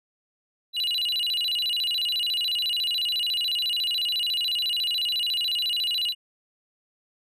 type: tone with vibrato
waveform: triangle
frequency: 3378 Hz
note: G#7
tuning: 29 cents sharp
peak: -22 dBFS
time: 0.73-6.15 s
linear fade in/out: 50 ms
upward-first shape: square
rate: 14 Hz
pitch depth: 280 cents each way
effects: none

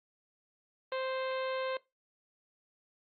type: harmonic tone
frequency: 523 Hz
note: C5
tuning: 1 cent flat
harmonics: 1 / 2 / 3 / 4 / 5 / 6 / 7 / 8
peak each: -34 / -40 / -44 / -46 / -48 / -50 / -51 / -52 dBFS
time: 0.92-1.77 s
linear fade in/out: 2 ms
effects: noise-tail reverb RT60 0.2 s tail -19 dB re dry + Opus 32 kbps

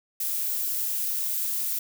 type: noise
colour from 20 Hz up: violet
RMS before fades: -28 dBFS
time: 0.2-1.79 s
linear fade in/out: 5 ms
effects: none

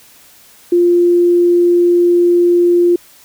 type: tone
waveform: sine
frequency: 349.2 Hz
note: F4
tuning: in tune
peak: -7 dBFS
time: 0.72-2.96 s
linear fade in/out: 5 ms
effects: white hiss -44 dBFS RMS until 3.24 s

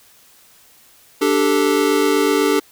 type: chord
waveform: square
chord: D suspended fourth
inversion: none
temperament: equal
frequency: 293.7 / 392 / 440 Hz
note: D4 / G4 / A4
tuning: 0 / 0 / 0 cents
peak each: -19 dBFS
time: 1.21-2.6 s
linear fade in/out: 10 ms
effects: white hiss -50 dBFS RMS until 2.71 s

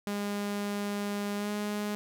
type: tone with pitch glide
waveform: sawtooth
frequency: 203.9 to 207.8 Hz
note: G#3 to G#3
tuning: -32 to +1 cents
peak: -27 dBFS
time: 0.07-1.95 s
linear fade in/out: 0 ms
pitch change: +33 cents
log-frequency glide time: 1.36-1.5 s
effects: none

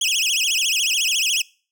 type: tone with vibrato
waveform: 25% pulse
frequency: 2911 Hz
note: F#7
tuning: 29 cents flat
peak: -14 dBFS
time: 0.01-1.42 s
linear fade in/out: 5 ms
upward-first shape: sine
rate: 14 Hz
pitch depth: 260 cents each way
effects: noise-tail reverb RT60 0.4 s tail -24 dB re dry

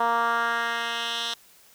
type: tone with band-pass filter sweep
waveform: 10% pulse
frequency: 233.1 Hz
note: A#3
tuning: in tune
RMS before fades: -26 dBFS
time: 0-1.34 s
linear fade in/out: 5 ms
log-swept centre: 930 to 3900 Hz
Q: 2
effects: white hiss -55 dBFS RMS until 1.74 s

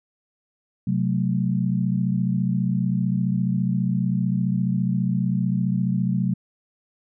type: chord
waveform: sine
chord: F# diminished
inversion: second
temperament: equal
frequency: 130.81 / 185 / 220 Hz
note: C3 / F#3 / A3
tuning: 0 / 0 / 0 cents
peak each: -24 / -22 / -27 dBFS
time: 0.87-6.34 s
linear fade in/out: 5 ms
effects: none

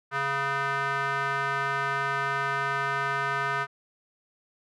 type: tone with band-pass filter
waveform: square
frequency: 138.59 Hz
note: C#3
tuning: in tune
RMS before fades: -28 dBFS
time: 0.11-3.67 s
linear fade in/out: 50 ms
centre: 1400 Hz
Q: 2.9
effects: none

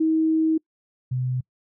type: tone pair in turn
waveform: sine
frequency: 318.6 / 127.13 Hz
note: D#4 / C3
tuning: +41 / -49 cents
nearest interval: octave + major third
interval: 1590 cents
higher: first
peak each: -17 / -22 dBFS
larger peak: first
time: 0-0.58 / 1.11-1.41 s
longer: first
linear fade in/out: 10 ms
effects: noise-tail reverb RT60 0.1 s tail -26 dB re dry

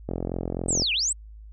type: click train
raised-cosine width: 2 ms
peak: -15 dBFS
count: 33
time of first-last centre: 0.09-0.821 s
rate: 43.8 Hz
type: linear two-way sweep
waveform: sine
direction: down then up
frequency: 8372 to 2349 to 8372 Hz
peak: -22 dBFS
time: 0.68-1.13 s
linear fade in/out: 10 ms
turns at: 0.93 s
effects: added 53 Hz sine -41 dBFS peak until 1.52 s

